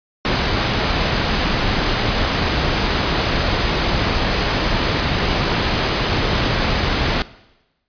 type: noise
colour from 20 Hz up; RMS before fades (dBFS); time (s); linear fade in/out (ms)
pink; -18; 0.25-7.22; 0
effects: noise-tail reverb RT60 1.0 s tail -19 dB re dry + resampled to 11025 Hz